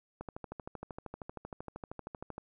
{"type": "click train", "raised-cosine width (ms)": 1, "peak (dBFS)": -27, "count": 29, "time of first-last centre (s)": [0.21, 2.381], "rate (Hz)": 12.9, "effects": []}